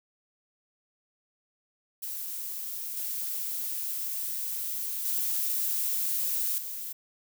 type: noise with level steps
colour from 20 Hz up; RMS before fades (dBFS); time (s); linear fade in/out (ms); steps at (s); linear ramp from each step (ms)
violet; -36 / -33 / -29 / -37; 2.02-6.93; 10; 2.97 / 5.05 / 6.58; 2
effects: none